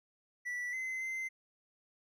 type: tone with pitch steps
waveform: triangle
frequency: 1961 / 2053 / 2071 Hz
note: B6 / C7 / C7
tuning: -13 / -33 / -18 cents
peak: -34 dBFS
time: 0.45-1.29 s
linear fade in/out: 20 ms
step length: 280 ms
effects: none